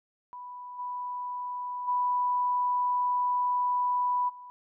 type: tone with level steps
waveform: sine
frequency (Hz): 987.8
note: B5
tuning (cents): 0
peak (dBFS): -39 / -32 / -24 / -43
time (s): 0.33-4.5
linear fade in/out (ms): 0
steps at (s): 0.78 / 1.87 / 4.28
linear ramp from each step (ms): 20
effects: none